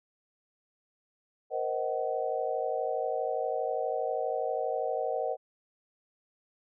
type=chord; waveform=sine; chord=C half-diminished seventh; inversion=third; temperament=just; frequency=470.9 / 523.3 / 627.9 / 753.5 Hz; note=Bb4 / C5 / Eb5 / Gb5; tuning=+18 / 0 / +16 / +31 cents; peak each=-34 dBFS; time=1.5-5.37 s; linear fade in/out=50 ms; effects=none